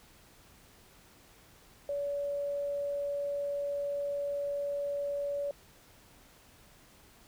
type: tone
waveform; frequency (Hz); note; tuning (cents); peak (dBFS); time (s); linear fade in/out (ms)
sine; 570; C#5; +48; -31; 1.89-5.51; 2
effects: pink hiss -59 dBFS RMS until 7.27 s